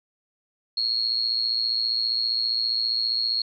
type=tone with amplitude modulation; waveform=sine; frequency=4289 Hz; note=C8; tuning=42 cents sharp; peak=-18 dBFS; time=0.77-3.42 s; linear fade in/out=5 ms; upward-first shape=sine; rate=115 Hz; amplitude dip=85%; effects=none